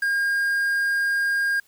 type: tone with quantisation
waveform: triangle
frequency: 1616 Hz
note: G#6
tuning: 48 cents flat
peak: -18 dBFS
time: 0.02-1.6 s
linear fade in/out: 5 ms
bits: 7
effects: white hiss -60 dBFS RMS until 1.67 s